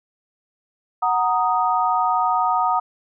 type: chord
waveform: sine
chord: D# minor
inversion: first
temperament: equal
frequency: 740 / 932.3 / 1244.5 Hz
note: F#5 / A#5 / D#6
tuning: 0 / 0 / 0 cents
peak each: -21 dBFS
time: 1.02-2.8 s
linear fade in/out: 10 ms
effects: none